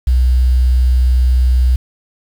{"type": "tone with quantisation", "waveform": "sine", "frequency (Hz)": 62.7, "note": "B1", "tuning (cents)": 27, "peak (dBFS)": -8, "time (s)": [0.07, 1.76], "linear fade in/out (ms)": 5, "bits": 6, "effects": []}